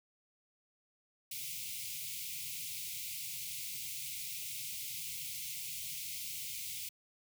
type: band-stop noise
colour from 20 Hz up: white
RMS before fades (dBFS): -42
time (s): 1.31-6.89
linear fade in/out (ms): 5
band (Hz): 170 to 2100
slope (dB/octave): 96
effects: high-pass 100 Hz 12 dB/octave